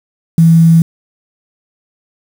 sine tone with quantisation, 164.81 Hz, E3, in tune, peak -3 dBFS, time 0.38-0.82 s, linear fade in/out 2 ms, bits 5, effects none

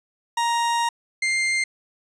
40% pulse tone pair in turn, 937 / 2102 Hz, A#5 / C7, +9 / +7 cents, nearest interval octave + major second, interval 1398 cents, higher second, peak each -19 dBFS, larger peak neither, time 0.37-0.89 / 1.22-1.64 s, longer first, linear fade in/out 5 ms, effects resampled to 22050 Hz + 9-bit

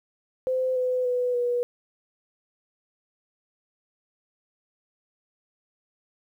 sine tone with pitch steps, 515 / 505 / 495.2 / 485.5 Hz, C5 / B4 / B4 / B4, -28 / +39 / +5 / -30 cents, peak -22 dBFS, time 0.47-1.63 s, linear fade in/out 0 ms, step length 290 ms, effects 10-bit

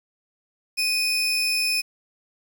40% pulse tone pair together, 2489 / 5274 Hz, D#7 / E8, 0 / 0 cents, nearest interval octave + minor second, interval 1300 cents, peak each -23 dBFS, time 0.77-1.82 s, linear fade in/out 20 ms, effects 8-bit

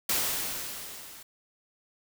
white noise with level ramp, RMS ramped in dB -26 to -48 dBFS, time 0.09-1.23 s, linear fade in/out 5 ms, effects none

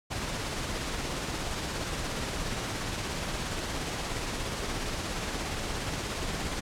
pink noise with tremolo, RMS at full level -32 dBFS, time 0.1-6.61 s, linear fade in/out 20 ms, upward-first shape sine, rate 17 Hz, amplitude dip 25%, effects low-pass 8000 Hz 12 dB/octave

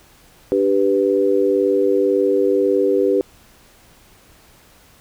sine chord, G major, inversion second, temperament equal, 293.7 / 392 / 493.9 Hz, D4 / G4 / B4, 0 / 0 / 0 cents, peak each -21 / -16 / -18 dBFS, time 0.52-3.21 s, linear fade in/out 0 ms, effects pink hiss -50 dBFS RMS until 5 s

